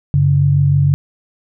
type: tone pair together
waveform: sine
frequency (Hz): 95.4 / 141.71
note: G2 / C#3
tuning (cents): -47 / +39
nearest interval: perfect fifth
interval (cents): 686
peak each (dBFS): -16 / -10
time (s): 0.14-0.94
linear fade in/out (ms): 0
effects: none